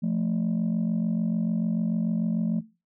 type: tone pair together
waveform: sine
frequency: 174.61 / 221.4 Hz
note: F3 / A3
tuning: 0 / +11 cents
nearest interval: major third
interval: 411 cents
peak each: -24 dBFS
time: 0.02-2.61 s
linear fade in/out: 20 ms
effects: noise-tail reverb RT60 0.3 s tail -21 dB re dry + tanh soft clip ceiling -20 dBFS